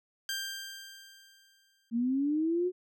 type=tone with exponential decay; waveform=15% pulse; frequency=1584 Hz; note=G6; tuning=18 cents sharp; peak=-25 dBFS; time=0.29-1.9 s; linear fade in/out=1 ms; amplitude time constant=350 ms
type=linear sweep; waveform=sine; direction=up; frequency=225.3 to 369.7 Hz; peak=-26 dBFS; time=1.91-2.72 s; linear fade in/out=50 ms
effects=none